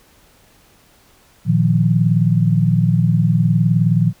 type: chord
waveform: sine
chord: Bb suspended fourth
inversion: none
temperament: just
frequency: 116.54 / 155.39 / 174.81 Hz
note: Bb2 / Eb3 / F3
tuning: 0 / -2 / +2 cents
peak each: -16 dBFS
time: 1.45-4.13 s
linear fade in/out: 50 ms
effects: pink hiss -52 dBFS RMS until 4.2 s